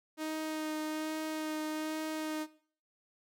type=tone with vibrato; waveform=sawtooth; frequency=311.1 Hz; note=D#4; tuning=in tune; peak=-31 dBFS; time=0.17-2.47 s; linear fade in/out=50 ms; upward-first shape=sine; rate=1.2 Hz; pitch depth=13 cents each way; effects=noise-tail reverb RT60 0.5 s tail -18 dB re dry